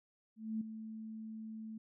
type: tone with ADSR envelope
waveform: sine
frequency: 220 Hz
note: A3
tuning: in tune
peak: -33 dBFS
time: 0.36-1.78 s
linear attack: 250 ms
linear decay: 5 ms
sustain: -10 dB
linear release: 6 ms
effects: none